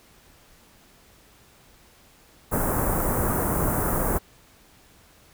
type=band-stop noise; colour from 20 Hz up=pink; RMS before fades=-24 dBFS; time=2.51-4.19 s; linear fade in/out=20 ms; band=1400 to 9800 Hz; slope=24 dB/octave; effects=pink hiss -55 dBFS RMS until 5.33 s